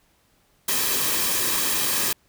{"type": "noise with comb filter", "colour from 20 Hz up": "white", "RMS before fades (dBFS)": -23, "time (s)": [0.68, 2.13], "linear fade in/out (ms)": 5, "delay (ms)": 1.4, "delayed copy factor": -0.5, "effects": ["pink hiss -63 dBFS RMS until 2.28 s"]}